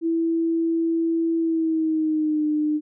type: tone with pitch glide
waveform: sine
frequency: 330 to 302.6 Hz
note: E4 to D#4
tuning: +2 to -48 cents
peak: -19 dBFS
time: 0.01-2.81 s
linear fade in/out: 50 ms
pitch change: -150 cents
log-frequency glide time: 1.38-2.46 s
effects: none